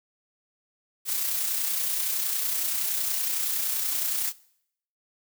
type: noise with amplitude modulation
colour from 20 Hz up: blue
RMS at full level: -26 dBFS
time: 1.05-4.33 s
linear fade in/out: 50 ms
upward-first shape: sine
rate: 30.7 Hz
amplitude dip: 35%
effects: noise-tail reverb RT60 0.7 s tail -21 dB re dry